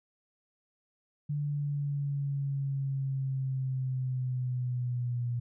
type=linear sweep; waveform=sine; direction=down; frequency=146.83 to 120 Hz; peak=-29 dBFS; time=1.29-5.4 s; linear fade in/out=10 ms; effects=none